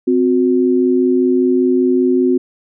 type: tone pair together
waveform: sine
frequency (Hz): 258.9 / 364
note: C4 / F#4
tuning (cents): -18 / -28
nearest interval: tritone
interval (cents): 590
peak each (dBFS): -13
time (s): 0.07-2.38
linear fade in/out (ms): 10
effects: none